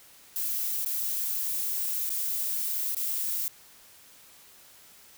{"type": "noise with dropouts", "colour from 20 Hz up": "violet", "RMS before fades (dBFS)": -30, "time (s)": [0.36, 3.48], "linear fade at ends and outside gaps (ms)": 0, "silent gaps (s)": [[0.847, 0.861], [2.093, 2.103], [2.947, 2.968]], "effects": ["white hiss -54 dBFS RMS until 5.17 s"]}